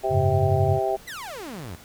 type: harmonic tone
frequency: 130.81 Hz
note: C3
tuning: in tune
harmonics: 3 / 4 / 5 / 6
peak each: -26 / -33 / -25 / -27 dBFS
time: 0.03-0.97 s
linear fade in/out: 20 ms
type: chord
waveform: sine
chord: F# suspended second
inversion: none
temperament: equal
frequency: 92.5 / 103.83 / 138.59 Hz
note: F#2 / G#2 / C#3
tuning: 0 / 0 / 0 cents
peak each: -24 dBFS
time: 0.09-0.8 s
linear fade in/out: 50 ms
type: exponential sweep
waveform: sawtooth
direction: down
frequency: 2093 to 74.4 Hz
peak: -30 dBFS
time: 1.07-1.76 s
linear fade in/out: 10 ms
effects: pink hiss -48 dBFS RMS until 1.84 s